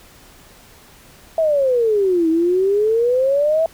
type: exponential two-way sweep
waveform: sine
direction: down then up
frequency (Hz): 662 to 318.6 to 662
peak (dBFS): -13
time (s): 1.38-3.66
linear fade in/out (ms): 2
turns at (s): 2.29
effects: pink hiss -46 dBFS RMS until 3.73 s